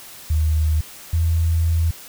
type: tone pair in turn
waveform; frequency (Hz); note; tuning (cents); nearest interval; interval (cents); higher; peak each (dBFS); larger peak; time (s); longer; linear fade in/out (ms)
sine; 77.78 / 82.41; D#2 / E2; 0 / 0; minor second; 100; second; -15; neither; 0.3-0.81 / 1.13-1.91; second; 5
effects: white hiss -40 dBFS RMS until 2.08 s